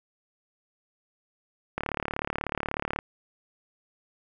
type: click train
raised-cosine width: 0.5 ms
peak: -13 dBFS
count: 45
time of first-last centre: 1.78-2.989 s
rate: 36.4 Hz
effects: none

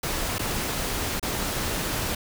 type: noise with dropouts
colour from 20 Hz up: pink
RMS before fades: -28 dBFS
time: 0.03-2.15 s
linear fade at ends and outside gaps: 5 ms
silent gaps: 0.384-0.392 / 1.197-1.227 s
effects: none

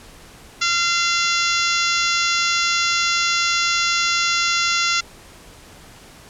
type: harmonic tone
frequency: 688 Hz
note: F5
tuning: 26 cents flat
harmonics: 2 / 3 / 4 / 5 / 6 / 7 / 8 / 9 / 10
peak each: -22 / -24 / -25 / -26 / -27 / -27 / -28 / -29 / -29 dBFS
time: 0.61-5.01 s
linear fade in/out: 10 ms
effects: pink hiss -44 dBFS RMS until 6.29 s + low-pass 11000 Hz 12 dB/octave

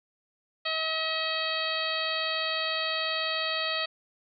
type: harmonic tone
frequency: 639 Hz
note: D#5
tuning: 46 cents sharp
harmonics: 1 / 2 / 3 / 4 / 5 / 6 / 7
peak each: -35 / -35 / -35 / -35 / -35 / -35 / -35 dBFS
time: 0.65-3.86 s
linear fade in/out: 10 ms
effects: none

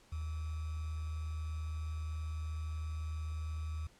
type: tone with sample-and-hold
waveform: sine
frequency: 78.5 Hz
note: D#2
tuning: 16 cents sharp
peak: -36 dBFS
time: 0.12-3.87 s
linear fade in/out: 5 ms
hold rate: 1225 Hz
effects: pink hiss -64 dBFS RMS until 3.99 s + low-pass 9000 Hz 12 dB/octave

